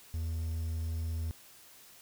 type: tone with quantisation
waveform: triangle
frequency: 81.5 Hz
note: E2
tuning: 19 cents flat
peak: -30 dBFS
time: 0.14-1.31 s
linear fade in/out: 0 ms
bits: 10
effects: white hiss -56 dBFS RMS until 2.01 s